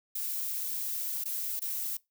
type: noise with dropouts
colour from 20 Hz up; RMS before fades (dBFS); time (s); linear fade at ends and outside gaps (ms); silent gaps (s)
violet; -34; 0.15-1.97; 5; 1.24-1.255 / 1.595-1.617
effects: noise-tail reverb RT60 0.2 s tail -22 dB re dry